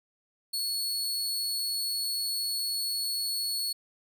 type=tone; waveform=sawtooth; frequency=4387 Hz; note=C#8; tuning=19 cents flat; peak=-26 dBFS; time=0.53-3.73 s; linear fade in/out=10 ms; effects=none